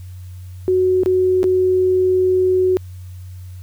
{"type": "tone with dropouts", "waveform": "sine", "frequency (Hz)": 370, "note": "F#4", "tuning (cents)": 0, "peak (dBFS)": -12, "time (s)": [0.68, 2.77], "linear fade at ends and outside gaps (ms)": 0, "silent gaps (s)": [[1.034, 1.06], [1.431, 1.441]], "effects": ["added 91 Hz sine -31 dBFS peak until 3.62 s", "white hiss -53 dBFS RMS until 3.62 s"]}